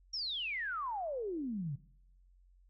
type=exponential sweep; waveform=sine; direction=down; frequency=5680 to 130.81 Hz; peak=-35 dBFS; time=0.13-1.76 s; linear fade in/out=10 ms; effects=noise-tail reverb RT60 0.8 s tail -22 dB re dry + added 45 Hz sine -61 dBFS peak until 2.69 s